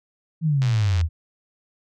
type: exponential sweep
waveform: sine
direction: down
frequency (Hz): 166.7 to 77.78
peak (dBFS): -17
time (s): 0.41-1.09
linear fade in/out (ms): 50
type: click train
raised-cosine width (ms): 0.2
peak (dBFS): -16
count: 43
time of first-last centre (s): 0.62-1.013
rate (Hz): 107
effects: none